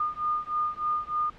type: beating tone pair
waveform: sine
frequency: 1217 / 1220.3 Hz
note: D#6 / D#6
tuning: -39 / -34 cents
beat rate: 3.3 Hz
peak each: -29 dBFS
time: 0-1.3 s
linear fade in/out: 5 ms
effects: pink hiss -51 dBFS RMS until 1.38 s + low-pass 3000 Hz 12 dB/octave